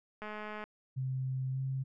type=click train; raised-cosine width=0.5 ms; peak=-28 dBFS; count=90; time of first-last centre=0.22-0.64 s; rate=212 Hz
type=tone with pitch glide; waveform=sine; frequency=130.81 to 133.1 Hz; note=C3 to C3; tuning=0 to +30 cents; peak=-32 dBFS; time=0.96-1.84 s; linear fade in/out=20 ms; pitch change=+30 cents; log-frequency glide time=1.51-1.59 s
effects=none